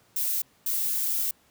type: noise bursts at uneven times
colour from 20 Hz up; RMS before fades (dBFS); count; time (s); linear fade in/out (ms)
violet; -27; 2; 0.16-0.42 / 0.66-1.31; 5
effects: pink hiss -62 dBFS RMS until 1.5 s + high-pass 80 Hz 12 dB/octave